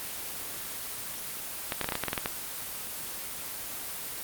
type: clicks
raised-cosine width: 0.3 ms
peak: -12 dBFS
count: 11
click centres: 1.722 / 1.813 / 1.844 / 1.889 / 1.922 / 1.954 / 2.037 / 2.083 / 2.131 / 2.178 / 2.259 s
effects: white hiss -37 dBFS RMS until 4.23 s + Opus 24 kbps